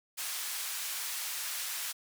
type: band-pass noise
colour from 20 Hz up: white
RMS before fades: -37 dBFS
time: 0.17-1.93 s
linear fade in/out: 20 ms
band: 1100 to 15000 Hz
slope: 12 dB/octave
effects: none